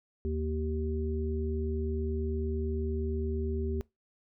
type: harmonic tone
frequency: 77.4 Hz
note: D#2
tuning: 9 cents flat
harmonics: 1 / 3 / 5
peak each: -31 / -37 / -35 dBFS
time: 0.25-3.81 s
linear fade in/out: 0 ms
effects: noise-tail reverb RT60 0.2 s tail -22 dB re dry